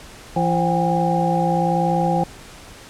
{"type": "tone cluster", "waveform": "sine", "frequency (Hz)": [169.7, 339.3, 525, 751, 812], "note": ["F3", "F4", "C5", "F#5", "G#5"], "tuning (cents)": [-49, -50, 6, 26, -39], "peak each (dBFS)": [-20, -26, -24, -25, -21], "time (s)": [0.36, 2.24], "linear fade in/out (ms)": 5, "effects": ["pink hiss -41 dBFS RMS until 2.89 s", "low-pass 10000 Hz 12 dB/octave"]}